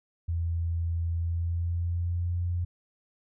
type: tone with pitch glide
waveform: sine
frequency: 84 to 87.62 Hz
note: E2 to F2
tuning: +33 to +6 cents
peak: -26 dBFS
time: 0.28-2.65 s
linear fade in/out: 10 ms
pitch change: +73 cents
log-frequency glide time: 1.16-2.39 s
effects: none